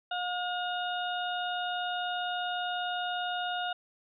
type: harmonic tone with a mistuned harmonic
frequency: 717 Hz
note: F5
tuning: 45 cents sharp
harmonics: 1 / 2 / 4 / 5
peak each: -33 / -36 / -39 / -40 dBFS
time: 0.11-3.73 s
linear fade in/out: 5 ms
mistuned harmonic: 5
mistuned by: +38 cents
effects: none